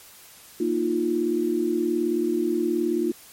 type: chord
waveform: sine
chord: Bb suspended fourth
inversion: none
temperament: just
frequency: 233.1 / 310.8 / 349.6 Hz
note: Bb3 / Eb4 / F4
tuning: 0 / -2 / +2 cents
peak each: -28 / -26 / -23 dBFS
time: 0.6-3.12 s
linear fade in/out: 5 ms
effects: white hiss -48 dBFS RMS until 3.32 s + MP3 64 kbps